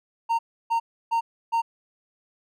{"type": "tone bursts", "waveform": "triangle", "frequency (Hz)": 920, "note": "A#5", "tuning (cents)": -23, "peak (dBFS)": -18, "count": 4, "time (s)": [0.29, 1.62], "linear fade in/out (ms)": 20, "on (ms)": 100, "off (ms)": 310, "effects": []}